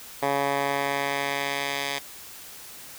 10% pulse tone with band-pass filter sweep, 140.3 Hz, C#3, 21 cents sharp, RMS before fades -27 dBFS, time 0.22-1.99 s, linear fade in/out 10 ms, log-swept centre 990 to 3400 Hz, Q 0.85, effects white hiss -43 dBFS RMS until 2.98 s

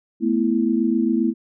sine chord, A suspended second, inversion none, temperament just, 220 / 247.5 / 330 Hz, A3 / B3 / E4, 0 / +4 / +2 cents, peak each -21 dBFS, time 0.2-1.34 s, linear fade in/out 50 ms, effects none

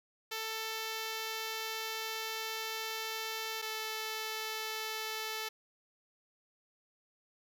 5% pulse tone pair in turn, 442.7 / 438.6 Hz, A4 / A4, +11 / -6 cents, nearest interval unison, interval 17 cents, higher first, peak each -25 dBFS, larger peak neither, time 0.31-3.62 / 3.62-5.49 s, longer first, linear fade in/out 10 ms, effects none

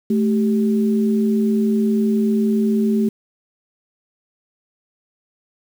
sine tone pair together, 217.5 / 390.2 Hz, A3 / G4, -20 / -8 cents, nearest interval minor seventh, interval 1012 cents, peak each -15 / -22 dBFS, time 0.1-3.09 s, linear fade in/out 5 ms, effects 7-bit

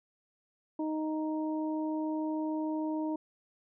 harmonic tone, 311.1 Hz, D#4, in tune, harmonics 1 / 2 / 3, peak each -31 / -40 / -41 dBFS, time 0.79-3.16 s, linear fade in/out 5 ms, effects none

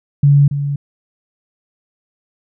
sine tone with echo, 142.4 Hz, C#3, 47 cents sharp, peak -6 dBFS, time 0.23-0.48 s, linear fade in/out 5 ms, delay 280 ms, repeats 1, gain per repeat -10 dB, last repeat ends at 0.76 s, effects none

